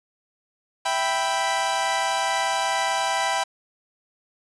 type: chord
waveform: sawtooth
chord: E minor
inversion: none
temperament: equal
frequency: 659.3 / 784 / 987.8 Hz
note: E5 / G5 / B5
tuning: 0 / 0 / 0 cents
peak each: -25 / -21 / -22 dBFS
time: 0.85-3.44 s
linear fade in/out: 10 ms
effects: resampled to 22050 Hz + 7-bit